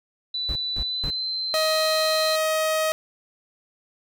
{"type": "tone with pitch glide", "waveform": "sine", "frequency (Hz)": [3976, 4093], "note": ["B7", "C8"], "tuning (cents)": [11, -39], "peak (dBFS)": -25, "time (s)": [0.34, 2.36], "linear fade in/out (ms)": 5, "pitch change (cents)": 50, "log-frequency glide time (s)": [0.82, 1.26]}
{"type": "noise bursts", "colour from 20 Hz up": "brown", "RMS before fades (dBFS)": -29, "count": 3, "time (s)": [0.49, 1.102], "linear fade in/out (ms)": 0, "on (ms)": 64, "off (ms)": 210}
{"type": "tone", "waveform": "sawtooth", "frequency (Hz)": 630, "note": "D#5", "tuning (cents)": 21, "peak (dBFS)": -17, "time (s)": [1.54, 2.92], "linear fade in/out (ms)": 0}
{"effects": []}